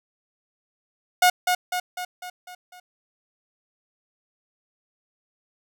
sawtooth tone with echo, 723 Hz, F#5, 40 cents flat, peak -10 dBFS, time 1.22-1.3 s, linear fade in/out 5 ms, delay 250 ms, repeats 6, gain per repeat -5 dB, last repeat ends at 2.8 s, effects none

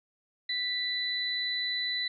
sine tone pair together, 1975.5 / 3992 Hz, B6 / B7, 0 / +18 cents, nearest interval octave, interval 1218 cents, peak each -34 / -30 dBFS, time 0.49-2.08 s, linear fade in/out 5 ms, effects none

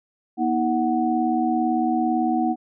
sine tone cluster, 241.1 / 319 / 741 Hz, B3 / D#4 / F#5, -41 / +43 / +2 cents, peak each -23 dBFS, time 0.37-2.56 s, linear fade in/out 50 ms, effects none

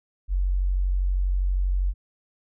sine tone, 46.25 Hz, F#1, in tune, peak -20 dBFS, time 0.28-1.94 s, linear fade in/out 50 ms, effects none

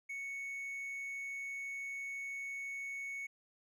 triangle tone, 2217 Hz, C#7, in tune, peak -38 dBFS, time 0.09-3.27 s, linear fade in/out 10 ms, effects none

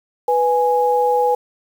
sine tone pair together, 493.9 / 830.6 Hz, B4 / G#5, 0 / 0 cents, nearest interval major sixth, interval 900 cents, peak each -16 dBFS, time 0.28-1.35 s, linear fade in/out 5 ms, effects 7-bit

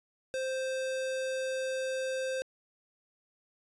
square tone, 523.3 Hz, C5, in tune, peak -32 dBFS, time 0.34-2.42 s, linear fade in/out 0 ms, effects resampled to 22050 Hz

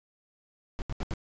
brown noise bursts, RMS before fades -31 dBFS, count 4, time 0.79-1.137 s, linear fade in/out 0 ms, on 29 ms, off 77 ms, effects resampled to 16000 Hz

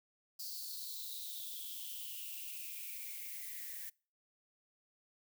violet noise with high-pass filter sweep, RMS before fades -45 dBFS, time 0.39-3.9 s, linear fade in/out 10 ms, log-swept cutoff 4700 to 1800 Hz, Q 8.5, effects noise-tail reverb RT60 0.4 s tail -26 dB re dry

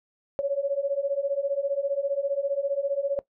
sine beating tone pair, 550 / 565 Hz, C#5 / C#5, -14 / +33 cents, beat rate 15 Hz, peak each -27 / -26 dBFS, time 0.39-3.19 s, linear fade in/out 0 ms, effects noise-tail reverb RT60 0.1 s tail -18 dB re dry

